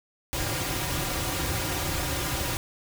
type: noise with comb filter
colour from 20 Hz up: pink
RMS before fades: -29 dBFS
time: 0.33-2.57 s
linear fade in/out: 0 ms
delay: 4.6 ms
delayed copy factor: -0.8
effects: none